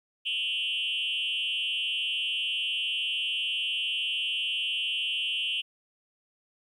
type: tone with frequency modulation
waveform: sine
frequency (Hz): 2960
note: F#7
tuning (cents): 0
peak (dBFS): -26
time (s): 0.25-5.62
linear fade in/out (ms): 20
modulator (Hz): 227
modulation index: 1.2
effects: tanh soft clip ceiling -23 dBFS + 11-bit